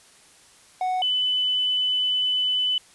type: tone pair in turn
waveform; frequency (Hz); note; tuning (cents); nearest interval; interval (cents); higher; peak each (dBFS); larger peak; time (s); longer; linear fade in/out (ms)
triangle / sine; 740 / 3003; F#5 / F#7; 0 / +25; 2 octaves; 2425; second; -20 / -20; neither; 0.81-1.02 / 1.02-2.78; second; 2
effects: white hiss -53 dBFS RMS until 2.94 s + resampled to 24000 Hz